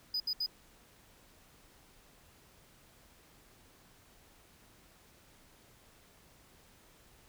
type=tone bursts; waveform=triangle; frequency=4975 Hz; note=D#8; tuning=1 cent flat; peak=-30 dBFS; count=3; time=0.14-0.463 s; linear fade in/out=5 ms; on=61 ms; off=70 ms; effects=pink hiss -62 dBFS RMS until 7.28 s